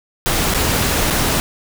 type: noise with dropouts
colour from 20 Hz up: pink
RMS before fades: -17 dBFS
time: 0.26-1.4 s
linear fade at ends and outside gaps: 0 ms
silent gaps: 0.539-0.546 / 1.102-1.107 s
effects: none